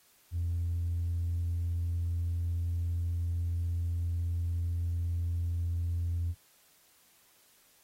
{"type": "tone with tanh clipping", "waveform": "triangle", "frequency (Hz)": 85.5, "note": "F2", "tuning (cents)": -36, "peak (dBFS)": -29, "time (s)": [0.31, 6.35], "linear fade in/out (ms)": 50, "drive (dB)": 5, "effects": ["white hiss -64 dBFS RMS until 7.83 s", "AAC 48 kbps"]}